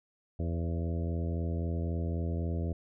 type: harmonic tone with a mistuned harmonic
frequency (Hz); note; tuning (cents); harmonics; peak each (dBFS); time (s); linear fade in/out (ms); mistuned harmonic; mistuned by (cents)
83.8; E2; +29; 1 / 2 / 3 / 4 / 5 / 6 / 7 / 8; -31 / -37 / -41 / -43 / -45 / -47 / -48 / -49; 0.39-2.73; 5; 7; -27
effects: none